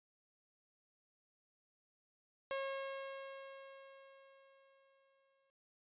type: tone with exponential decay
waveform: sawtooth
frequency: 543 Hz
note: C#5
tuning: 36 cents flat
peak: -33 dBFS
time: 2.51-5.5 s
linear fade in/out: 0 ms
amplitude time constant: 650 ms
effects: resampled to 8000 Hz